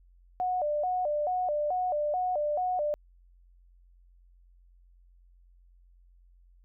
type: tone with vibrato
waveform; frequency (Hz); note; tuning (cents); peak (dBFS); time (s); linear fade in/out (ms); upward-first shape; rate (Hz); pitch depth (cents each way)
sine; 659.3; E5; 0; -26; 0.4-2.94; 0; square; 2.3; 180
effects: added 44 Hz sine -56 dBFS peak until 6.64 s